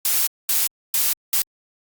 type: noise bursts at uneven times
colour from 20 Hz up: blue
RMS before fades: -19 dBFS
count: 4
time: 0.05-0.27 / 0.49-0.67 / 0.94-1.13 / 1.33-1.42 s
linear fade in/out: 2 ms
effects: Opus 48 kbps